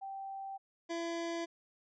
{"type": "tone pair in turn", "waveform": ["sine", "25% pulse"], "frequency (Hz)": [780, 336.4], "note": ["G5", "E4"], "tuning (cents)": [-9, 35], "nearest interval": "octave + minor third", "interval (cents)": 1456, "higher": "first", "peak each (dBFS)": [-40, -32], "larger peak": "second", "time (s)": [[0.01, 0.58], [0.89, 1.46]], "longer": "neither", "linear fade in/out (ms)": 20, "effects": ["resampled to 16000 Hz"]}